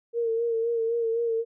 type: tone with vibrato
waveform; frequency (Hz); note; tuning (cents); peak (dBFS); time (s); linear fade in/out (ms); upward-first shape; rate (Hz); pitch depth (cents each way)
sine; 460.4; A#4; -22; -23; 0.13-1.45; 50; sine; 3.9; 39
effects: none